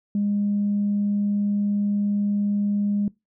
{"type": "tone", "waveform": "sine", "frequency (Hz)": 204.3, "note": "G#3", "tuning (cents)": -28, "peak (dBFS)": -19, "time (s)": [0.15, 3.08], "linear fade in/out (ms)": 2, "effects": ["noise-tail reverb RT60 0.2 s tail -23 dB re dry", "tanh soft clip ceiling -15 dBFS"]}